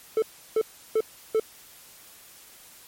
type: tone bursts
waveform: triangle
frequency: 440 Hz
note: A4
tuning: in tune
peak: -17 dBFS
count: 4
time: 0.17-1.398 s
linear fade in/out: 2 ms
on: 52 ms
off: 340 ms
effects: white hiss -50 dBFS RMS until 2.87 s + MP3 64 kbps